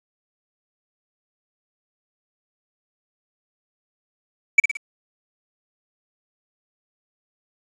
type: tone with echo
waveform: triangle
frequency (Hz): 2295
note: D7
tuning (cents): -40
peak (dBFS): -5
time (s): 4.58-4.6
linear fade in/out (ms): 5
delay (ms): 57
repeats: 3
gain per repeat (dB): -7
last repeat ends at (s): 4.771
effects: resampled to 22050 Hz + 7-bit